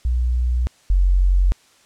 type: tone pair in turn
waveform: sine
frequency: 61 / 45.8 Hz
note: B1 / F#1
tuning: -21 / -17 cents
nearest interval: perfect fourth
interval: 496 cents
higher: first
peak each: -16 / -12 dBFS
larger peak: second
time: 0.05-0.67 / 0.9-1.52 s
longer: neither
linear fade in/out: 0 ms
effects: white hiss -54 dBFS RMS until 1.85 s + low-pass 8000 Hz 12 dB/octave